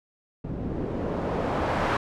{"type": "noise with low-pass filter sweep", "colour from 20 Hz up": "white", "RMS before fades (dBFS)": -28, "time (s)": [0.44, 1.97], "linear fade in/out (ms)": 5, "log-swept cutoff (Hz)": [220, 1200], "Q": 0.86, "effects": []}